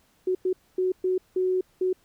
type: tone bursts at uneven times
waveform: sine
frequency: 370 Hz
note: F#4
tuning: in tune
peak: -21 dBFS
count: 6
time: 0.27-0.35 / 0.45-0.53 / 0.78-0.92 / 1.04-1.18 / 1.36-1.61 / 1.81-1.93 s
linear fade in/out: 5 ms
effects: pink hiss -64 dBFS RMS until 2.04 s